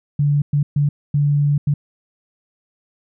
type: tone bursts at uneven times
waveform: sine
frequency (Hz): 144.8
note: D3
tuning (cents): -24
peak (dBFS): -13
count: 5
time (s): 0.19-0.42 / 0.53-0.63 / 0.76-0.89 / 1.14-1.58 / 1.67-1.74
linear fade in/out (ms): 5
effects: none